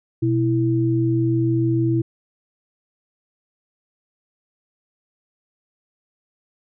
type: tone pair together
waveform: sine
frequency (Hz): 123.37 / 329.6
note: B2 / E4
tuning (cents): -1 / 0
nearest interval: octave + perfect fourth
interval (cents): 1701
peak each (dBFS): -19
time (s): 0.22-2.02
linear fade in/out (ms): 10
effects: none